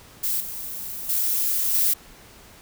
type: noise with level steps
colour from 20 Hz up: violet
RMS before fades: -24 / -33 / -23 / -20 dBFS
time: 0.23-1.94 s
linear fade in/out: 10 ms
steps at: 0.4 / 1.09 / 1.74 s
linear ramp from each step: 5 ms
effects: pink hiss -48 dBFS RMS until 2.61 s